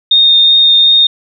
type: tone with vibrato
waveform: sine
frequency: 3672 Hz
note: A#7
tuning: 27 cents flat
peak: -4 dBFS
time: 0.11-1.07 s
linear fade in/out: 5 ms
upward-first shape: triangle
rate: 2.7 Hz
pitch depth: 11 cents each way
effects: none